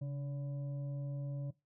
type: tone with frequency modulation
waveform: sine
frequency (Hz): 138.59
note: C#3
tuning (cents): 0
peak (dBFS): -36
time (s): 0.01-1.51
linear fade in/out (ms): 10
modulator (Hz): 430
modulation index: 0.34
effects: noise-tail reverb RT60 0.2 s tail -18 dB re dry